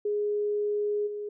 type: tone with level steps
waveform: sine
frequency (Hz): 415.3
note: G#4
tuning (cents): 0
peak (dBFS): -25 / -32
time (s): 0.05-1.29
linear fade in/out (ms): 5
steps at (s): 1.06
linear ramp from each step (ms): 20
effects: none